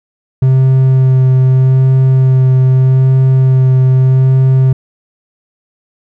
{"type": "tone with vibrato", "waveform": "triangle", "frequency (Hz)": 130.81, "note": "C3", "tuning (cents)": 0, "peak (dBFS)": -3, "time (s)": [0.42, 4.73], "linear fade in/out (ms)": 5, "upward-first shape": "sine", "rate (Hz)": 0.81, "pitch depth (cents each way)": 13, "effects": []}